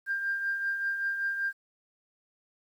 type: tone with tremolo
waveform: sine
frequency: 1594 Hz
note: G6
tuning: 28 cents sharp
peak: -25 dBFS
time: 0.06-1.53 s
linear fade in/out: 50 ms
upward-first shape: triangle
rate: 5.2 Hz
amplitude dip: 55%
effects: tanh soft clip ceiling -21 dBFS + 10-bit